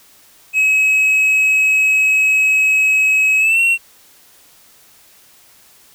triangle tone with pitch glide, 2559 to 2727 Hz, D#7 to F7, +48 to -42 cents, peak -9 dBFS, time 0.53-3.78 s, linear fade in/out 50 ms, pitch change +110 cents, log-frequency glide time 3.39-3.6 s, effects white hiss -48 dBFS RMS until 5.94 s

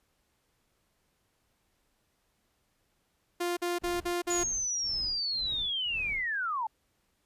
sawtooth tone bursts, 350 Hz, F4, 4 cents sharp, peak -25 dBFS, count 5, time 3.4-4.438 s, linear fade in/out 10 ms, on 170 ms, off 47 ms
brown noise with tremolo, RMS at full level -44 dBFS, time 3.81-6.33 s, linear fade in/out 10 ms, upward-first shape sine, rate 1.9 Hz, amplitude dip 100%
sine linear sweep, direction down, 6930 to 840 Hz, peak -29 dBFS, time 4.3-6.67 s, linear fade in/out 5 ms
effects pink hiss -74 dBFS RMS until 7.25 s + resampled to 32000 Hz

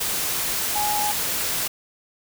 sine tone in noise, 835 Hz, G#5, 9 cents sharp, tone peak -23 dBFS, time 0.75-1.12 s, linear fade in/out 10 ms, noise white, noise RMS -25 dBFS, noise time 0-1.68 s, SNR -1 dB, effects none

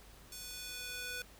square tone with high-pass filter sweep, 493.9 Hz, B4, in tune, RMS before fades -44 dBFS, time 0.32-1.22 s, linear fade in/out 2 ms, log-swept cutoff 5500 to 1400 Hz, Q 0.87, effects added 50 Hz sine -59 dBFS peak until 1.39 s + pink hiss -59 dBFS RMS until 1.39 s

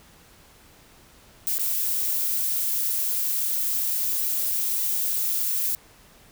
violet noise with dropouts, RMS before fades -25 dBFS, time 1.47-5.75 s, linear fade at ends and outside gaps 0 ms, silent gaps 1.582-1.595 s, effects pink hiss -53 dBFS RMS until 6.31 s

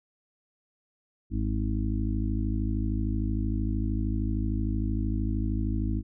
harmonic tone, 53.1 Hz, G#1, 39 cents sharp, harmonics 1 / 2 / 4 / 5 / 6, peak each -28 / -31 / -34 / -35 / -36 dBFS, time 1.3-6.03 s, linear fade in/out 50 ms, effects none

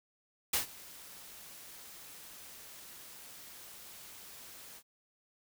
white noise with ADSR envelope, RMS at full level -29 dBFS, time 0.53-4.83 s, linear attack 7 ms, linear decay 120 ms, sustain -22 dB, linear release 65 ms, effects none

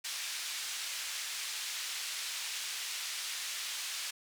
pink band-pass noise, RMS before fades -39 dBFS, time 0.04-4.11 s, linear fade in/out 10 ms, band 2500 to 8700 Hz, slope 12 dB/octave, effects none

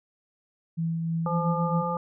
sine tone with tremolo, 164.81 Hz, E3, in tune, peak -24 dBFS, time 0.77-1.83 s, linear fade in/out 20 ms, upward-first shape triangle, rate 3.2 Hz, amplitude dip 30%
harmonic tone, 172.3 Hz, F3, 23 cents flat, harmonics 1 / 3 / 5 / 7, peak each -31 / -31 / -31 / -31 dBFS, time 1.26-1.97 s, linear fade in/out 2 ms
effects none

